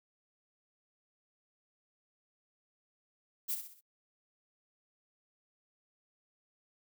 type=noise with echo; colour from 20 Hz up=violet; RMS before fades=-34 dBFS; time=3.48-3.56 s; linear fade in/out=20 ms; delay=63 ms; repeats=4; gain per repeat=-7 dB; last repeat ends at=3.812 s; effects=noise-tail reverb RT60 0.1 s tail -26 dB re dry